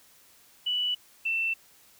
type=tone pair in turn; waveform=sine; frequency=2960 / 2679 Hz; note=F#7 / E7; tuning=0 / +27 cents; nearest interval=major second; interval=173 cents; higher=first; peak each=-25 / -25 dBFS; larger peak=neither; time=0.66-0.95 / 1.25-1.54 s; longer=neither; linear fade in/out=10 ms; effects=white hiss -58 dBFS RMS until 1.99 s